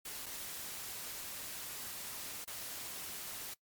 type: noise with dropouts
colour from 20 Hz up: white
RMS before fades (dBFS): -44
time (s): 0.05-3.54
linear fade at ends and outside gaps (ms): 5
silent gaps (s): 0.26-0.263 / 2.444-2.475
effects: noise-tail reverb RT60 0.1 s tail -21 dB re dry + MP3 96 kbps